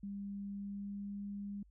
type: tone with pitch glide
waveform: sine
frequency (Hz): 200 to 201.7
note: G3 to G3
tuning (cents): +35 to +50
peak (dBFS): -40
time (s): 0.03-1.63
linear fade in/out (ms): 5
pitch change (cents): +15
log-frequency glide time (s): 0.49-1.21
effects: added 50 Hz sine -61 dBFS peak until 1.7 s